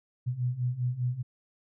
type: beating tone pair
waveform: sine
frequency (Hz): 121.4 / 126.4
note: B2 / B2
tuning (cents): -29 / +41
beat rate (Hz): 5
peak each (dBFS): -32 / -29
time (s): 0.26-1.23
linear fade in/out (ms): 20
effects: none